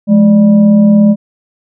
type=tone with frequency modulation; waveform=sine; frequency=210 Hz; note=G#3; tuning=19 cents sharp; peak=-3 dBFS; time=0.07-1.16 s; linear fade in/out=50 ms; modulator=383 Hz; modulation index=0.44; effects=none